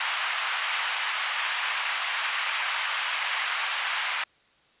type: band-pass noise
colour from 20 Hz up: white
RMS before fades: -29 dBFS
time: 0-4.24 s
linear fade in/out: 5 ms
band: 880 to 3100 Hz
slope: 24 dB/octave
effects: white hiss -62 dBFS RMS until 4.8 s + resampled to 8000 Hz